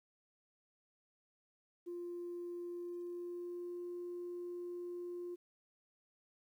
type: tone with pitch glide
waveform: sine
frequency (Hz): 349.2 to 352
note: F4 to F4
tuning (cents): 0 to +14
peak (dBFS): -40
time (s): 1.86-5.36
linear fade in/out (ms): 20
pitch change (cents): +14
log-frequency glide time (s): 2.62-3.87
effects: tanh soft clip ceiling -38 dBFS + 12-bit